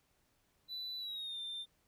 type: tone with pitch glide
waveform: triangle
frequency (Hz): 3981 to 3588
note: B7 to A7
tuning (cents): +13 to +33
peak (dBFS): -38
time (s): 0.68-1.66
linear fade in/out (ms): 50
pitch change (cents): -180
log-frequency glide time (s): 0.98-1.39
effects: tanh soft clip ceiling -35 dBFS + pink hiss -75 dBFS RMS until 1.87 s